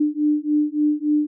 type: beating tone pair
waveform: sine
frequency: 297.3 / 300.8 Hz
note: D4 / D4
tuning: +21 / +42 cents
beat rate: 3.5 Hz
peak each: -20 dBFS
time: 0-1.27 s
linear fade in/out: 10 ms
effects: none